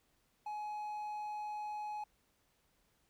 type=tone; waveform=triangle; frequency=842 Hz; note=G#5; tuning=24 cents sharp; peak=-37 dBFS; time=0.46-2.04 s; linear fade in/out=5 ms; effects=pink hiss -75 dBFS RMS until 3.09 s